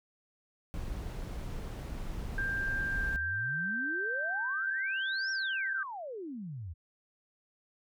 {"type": "noise", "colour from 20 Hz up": "brown", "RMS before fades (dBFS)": -38, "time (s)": [0.74, 3.16], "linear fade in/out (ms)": 0}
{"type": "tone with pitch glide", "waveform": "sine", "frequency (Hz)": [1585, 1562.3], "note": ["G6", "G6"], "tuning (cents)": [19, -6], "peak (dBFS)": -31, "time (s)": [2.38, 5.83], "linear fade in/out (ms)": 2, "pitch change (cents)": -25, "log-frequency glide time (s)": [2.93, 3.68]}
{"type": "exponential two-way sweep", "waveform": "sine", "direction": "up then down", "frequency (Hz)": [42.49, 5670, 76.1], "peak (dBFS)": -38, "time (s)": [2.94, 6.74], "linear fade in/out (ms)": 20, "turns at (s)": 5.31}
{"effects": []}